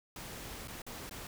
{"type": "noise with dropouts", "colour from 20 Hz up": "pink", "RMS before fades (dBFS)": -45, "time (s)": [0.16, 1.27], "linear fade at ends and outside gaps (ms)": 2, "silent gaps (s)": [[0.675, 0.681], [0.819, 0.865], [1.095, 1.11]], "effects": []}